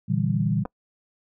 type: chord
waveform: sine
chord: E half-diminished seventh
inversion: second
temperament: equal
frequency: 116.54 / 146.83 / 164.81 / 196 Hz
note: Bb2 / D3 / E3 / G3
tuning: 0 / 0 / 0 / 0 cents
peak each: -26 dBFS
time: 0.08-0.64 s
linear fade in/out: 20 ms
type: clicks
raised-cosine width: 1 ms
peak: -19 dBFS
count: 2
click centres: 0.653 / 0.657 s
effects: noise-tail reverb RT60 0.1 s tail -26 dB re dry